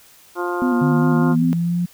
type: harmonic tone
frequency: 176.2 Hz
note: F3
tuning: 16 cents sharp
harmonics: 2 / 3 / 4 / 5 / 6 / 7 / 8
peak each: -23 / -33 / -30 / -31 / -28 / -34 / -30 dBFS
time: 0.35-1.36 s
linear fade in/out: 50 ms
type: tone with vibrato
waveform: sine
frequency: 246.9 Hz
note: B3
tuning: in tune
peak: -16 dBFS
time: 0.62-1.53 s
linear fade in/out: 0 ms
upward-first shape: square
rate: 5 Hz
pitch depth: 41 cents each way
type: linear sweep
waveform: sine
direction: up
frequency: 150 to 176.8 Hz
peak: -17 dBFS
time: 0.81-1.86 s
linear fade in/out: 10 ms
effects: white hiss -49 dBFS RMS until 1.93 s